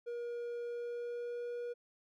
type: tone with pitch glide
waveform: triangle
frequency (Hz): 476.2 to 480.6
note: A#4 to B4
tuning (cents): +37 to -47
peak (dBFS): -36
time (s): 0.06-1.74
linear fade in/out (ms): 20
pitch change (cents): +16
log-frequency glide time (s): 0.63-1.5
effects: none